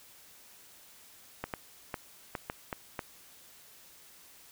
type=clicks; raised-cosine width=0.5 ms; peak=-19 dBFS; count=7; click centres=1.44 / 1.538 / 1.942 / 2.352 / 2.499 / 2.728 / 2.992 s; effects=white hiss -56 dBFS RMS until 4.51 s